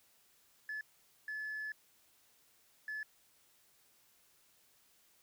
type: tone bursts at uneven times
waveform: sine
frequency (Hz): 1723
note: A6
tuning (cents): -37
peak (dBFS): -37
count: 3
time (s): 0.69-0.81 / 1.28-1.72 / 2.88-3.03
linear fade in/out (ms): 2
effects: tanh soft clip ceiling -36 dBFS + white hiss -69 dBFS RMS until 5.22 s